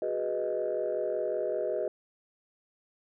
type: chord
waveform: sine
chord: G# minor seventh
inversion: third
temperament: equal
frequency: 370 / 415.3 / 493.9 / 622.3 Hz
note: F#4 / G#4 / B4 / D#5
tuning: 0 / 0 / 0 / 0 cents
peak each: -35 / -34 / -33 / -31 dBFS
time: 0.02-1.88 s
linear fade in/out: 2 ms
effects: tanh soft clip ceiling -21 dBFS